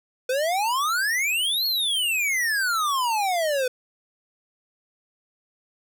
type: exponential two-way sweep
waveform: square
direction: up then down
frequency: 493.9 to 4374 to 493.9 Hz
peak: -22 dBFS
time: 0.29-3.68 s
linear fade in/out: 5 ms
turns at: 1.66 s
effects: none